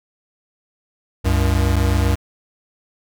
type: tone pair together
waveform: square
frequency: 67.2 / 95.04 Hz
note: C2 / F#2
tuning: +47 / +47 cents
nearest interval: tritone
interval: 600 cents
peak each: -18 dBFS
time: 1.24-2.16 s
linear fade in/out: 20 ms
effects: none